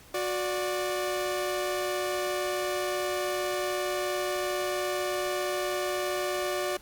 sawtooth tone pair together, 364.9 / 587.3 Hz, F#4 / D5, -24 / 0 cents, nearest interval minor sixth, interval 824 cents, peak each -27 dBFS, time 0.14-6.77 s, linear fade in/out 5 ms, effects pink hiss -53 dBFS RMS until 6.81 s + Opus 48 kbps

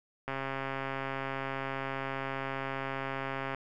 click train, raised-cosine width 0.5 ms, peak -20 dBFS, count 442, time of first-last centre 0.28-3.547 s, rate 135 Hz, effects none

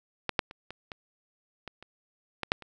clicks, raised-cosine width 0.3 ms, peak -12 / -7 / -27 / -24 / -23 / -23 / -30 / -15 / -6 / -29 dBFS, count 10, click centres 0.293 / 0.392 / 0.511 / 0.706 / 0.918 / 1.677 / 1.826 / 2.433 / 2.519 / 2.623 s, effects none

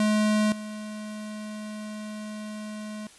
square tone with level steps, 212.7 Hz, G#3, 42 cents sharp, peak -21 / -35 dBFS, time 0-3.07 s, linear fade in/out 2 ms, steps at 0.52 s, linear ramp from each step 2 ms, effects white hiss -52 dBFS RMS until 3.18 s + resampled to 24000 Hz

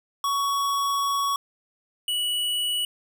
square tone pair in turn, 1119 / 2941 Hz, C#6 / F#7, +16 / -11 cents, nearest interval octave + perfect fourth, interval 1673 cents, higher second, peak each -23 / -24 dBFS, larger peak first, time 0.24-1.36 / 2.08-2.85 s, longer first, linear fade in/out 2 ms, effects none

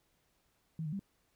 sine tone with pitch steps, 160.5 / 151.5 / 197.1 Hz, E3 / D#3 / G3, -46 / -46 / +10 cents, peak -35 dBFS, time 0.79-0.994 s, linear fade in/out 2 ms, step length 68 ms, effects pink hiss -75 dBFS RMS until 1.35 s

